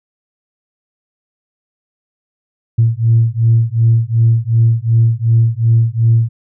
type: beating tone pair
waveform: sine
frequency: 113.4 / 116.1 Hz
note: A#2 / A#2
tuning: -47 / -7 cents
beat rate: 2.7 Hz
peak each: -11 dBFS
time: 2.78-6.29 s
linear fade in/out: 10 ms
effects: tanh soft clip ceiling -2 dBFS